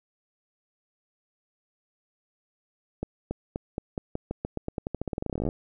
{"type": "accelerating click train", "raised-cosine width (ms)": 2, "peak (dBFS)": -16, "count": 30, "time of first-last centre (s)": [3.03, 5.489], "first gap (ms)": 280, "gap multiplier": 0.89, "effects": []}